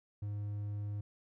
triangle tone, 103.1 Hz, G#2, 12 cents flat, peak -34 dBFS, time 0.22-1.01 s, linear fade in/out 5 ms, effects none

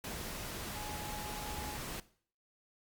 sine tone in noise, 841 Hz, G#5, 22 cents sharp, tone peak -45 dBFS, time 0.75-1.77 s, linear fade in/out 2 ms, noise pink, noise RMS -42 dBFS, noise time 0.04-2 s, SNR -6 dB, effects noise-tail reverb RT60 0.5 s tail -18 dB re dry + Opus 48 kbps

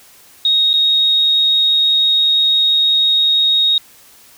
sine tone with dropouts, 3749 Hz, A#7, 9 cents sharp, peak -10 dBFS, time 0.45-3.78 s, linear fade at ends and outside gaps 2 ms, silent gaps 0.732-0.738 s, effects white hiss -45 dBFS RMS until 4.37 s

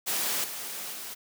white noise with level steps, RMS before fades -29 / -37 / -39 dBFS, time 0.06-1.15 s, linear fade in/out 20 ms, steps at 0.44 / 0.93 s, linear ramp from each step 2 ms, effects high-pass 200 Hz 12 dB/octave

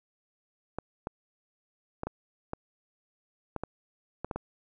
clicks, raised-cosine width 1 ms, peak -19 dBFS, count 10, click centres 0.786 / 1.071 / 2.034 / 2.07 / 2.534 / 3.563 / 3.636 / 4.246 / 4.312 / 4.36 s, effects none

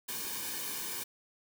white noise with comb filter, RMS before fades -38 dBFS, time 0.08-1.04 s, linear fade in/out 10 ms, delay 1.5 ms, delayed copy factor -0.85, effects none

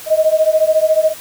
sine beating tone pair, 622.3 / 636.3 Hz, D#5 / D#5, 0 / +39 cents, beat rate 14 Hz, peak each -13 dBFS, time 0.06-1.14 s, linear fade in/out 50 ms, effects white hiss -34 dBFS RMS until 1.2 s

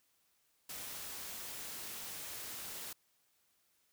white noise, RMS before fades -45 dBFS, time 0.69-2.93 s, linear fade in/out 5 ms, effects white hiss -75 dBFS RMS until 3.92 s

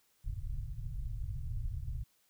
pink low-pass noise, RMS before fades -38 dBFS, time 0.24-2.04 s, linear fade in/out 10 ms, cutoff 140 Hz, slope 96 dB/octave, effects white hiss -72 dBFS RMS until 2.29 s

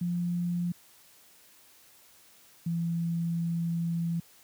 sine tone pair in turn, 174.61 / 168.34 Hz, F3 / E3, 0 / +37 cents, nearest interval minor second, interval 63 cents, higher first, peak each -27 dBFS, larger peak neither, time 0.01-0.72 / 2.66-4.2 s, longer second, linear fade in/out 5 ms, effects white hiss -58 dBFS RMS until 4.43 s + high-pass 60 Hz 12 dB/octave

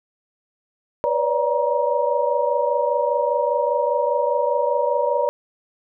sine tone cluster, 492.4 / 567 / 592 / 947 Hz, B4 / C#5 / D5 / A#5, -5 / +39 / +14 / +27 cents, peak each -23 dBFS, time 1.04-5.29 s, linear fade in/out 0 ms, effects none

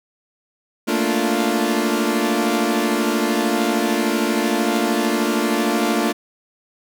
sawtooth chord, Bb major seventh, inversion third, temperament equal with one note detuned, 220 / 233.1 / 291.3 / 349.2 Hz, A3 / Bb3 / D4 / F4, 0 / 0 / -14 / 0 cents, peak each -19 dBFS, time 0.87-6.13 s, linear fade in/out 20 ms, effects none

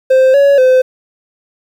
triangle tone with pitch steps, 522 / 562 / 514 Hz, C5 / C#5 / C5, -4 / +24 / -31 cents, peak -3 dBFS, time 0.1-0.82 s, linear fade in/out 10 ms, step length 240 ms, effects 7-bit

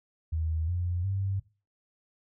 sine tone with pitch steps, 80 / 88.25 / 97.36 Hz, D#2 / F2 / G2, +49 / +19 / -11 cents, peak -27 dBFS, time 0.32-1.4 s, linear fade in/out 10 ms, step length 360 ms, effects noise-tail reverb RT60 0.3 s tail -17 dB re dry

